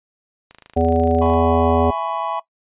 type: click train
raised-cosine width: 0.2 ms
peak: -24 dBFS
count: 23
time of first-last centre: 0.51-1.337 s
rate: 26.6 Hz
type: harmonic tone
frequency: 82.7 Hz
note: E2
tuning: 6 cents sharp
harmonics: 1 / 3 / 5 / 7 / 9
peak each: -20 / -20 / -20 / -20 / -20 dBFS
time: 0.76-1.91 s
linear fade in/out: 10 ms
type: chord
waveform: triangle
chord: C# minor seventh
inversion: first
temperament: just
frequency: 665.2 / 831.5 / 997.9 / 1108.7 Hz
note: E5 / G#5 / B5 / C#6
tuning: +16 / +2 / +18 / 0 cents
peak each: -25 dBFS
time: 1.21-2.4 s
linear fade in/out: 10 ms
effects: noise-tail reverb RT60 0.1 s tail -17 dB re dry + resampled to 8000 Hz